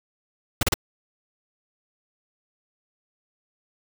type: noise bursts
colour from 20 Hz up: pink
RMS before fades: -20 dBFS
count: 3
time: 0.61-0.741 s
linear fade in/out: 5 ms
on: 21 ms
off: 34 ms
effects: none